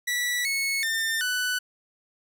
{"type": "tone with pitch steps", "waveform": "sawtooth", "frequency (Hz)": [1953, 2198, 1802, 1492], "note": ["B6", "C#7", "A6", "F#6"], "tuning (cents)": [-20, -15, 41, 14], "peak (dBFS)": -21, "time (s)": [0.07, 1.59], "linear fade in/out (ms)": 10, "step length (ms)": 380, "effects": []}